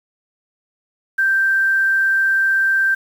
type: tone with quantisation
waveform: sine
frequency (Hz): 1569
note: G6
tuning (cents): +1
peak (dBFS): -13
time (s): 1.18-2.95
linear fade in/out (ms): 10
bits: 7
effects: none